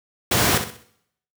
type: noise with echo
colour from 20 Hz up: pink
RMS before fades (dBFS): -18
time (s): 0.31-0.58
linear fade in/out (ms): 5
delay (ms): 63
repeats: 4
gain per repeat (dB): -9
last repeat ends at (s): 0.832
effects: noise-tail reverb RT60 0.7 s tail -17 dB re dry + high-pass 100 Hz 12 dB/octave